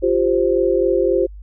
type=chord; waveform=sine; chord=F suspended second; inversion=none; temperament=just; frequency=349.2 / 392.9 / 523.8 Hz; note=F4 / G4 / C5; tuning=0 / +4 / +2 cents; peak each=-18 dBFS; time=0.02-1.27 s; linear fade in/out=20 ms; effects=added 50 Hz sine -33 dBFS peak until 1.42 s